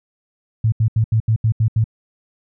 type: tone bursts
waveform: sine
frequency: 110.8 Hz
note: A2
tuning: 13 cents sharp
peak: -12 dBFS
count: 8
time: 0.64-1.842 s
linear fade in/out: 5 ms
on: 82 ms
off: 78 ms
effects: none